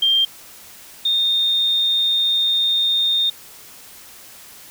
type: tone pair in turn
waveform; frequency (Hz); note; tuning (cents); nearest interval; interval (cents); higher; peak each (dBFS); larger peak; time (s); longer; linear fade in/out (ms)
sine; 3179 / 3657; G7 / A#7; +24 / -34; major second; 242; second; -13 / -15; first; 0.02-0.25 / 1.05-3.3; second; 5
effects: white hiss -42 dBFS RMS until 4.7 s